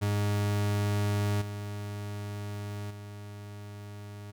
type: tone with level steps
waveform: 40% pulse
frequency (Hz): 102.7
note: G#2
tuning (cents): -19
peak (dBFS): -25 / -34 / -40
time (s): 0.01-4.32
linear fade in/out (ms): 20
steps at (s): 1.41 / 2.9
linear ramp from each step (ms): 10
effects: none